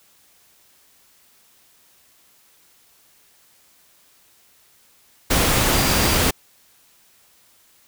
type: tone in noise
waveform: sine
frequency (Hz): 4751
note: D8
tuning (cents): +19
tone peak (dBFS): -29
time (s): 5.73-6.18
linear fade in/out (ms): 10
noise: pink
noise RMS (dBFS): -18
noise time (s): 5.3-6.31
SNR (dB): -14
effects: white hiss -56 dBFS RMS until 7.87 s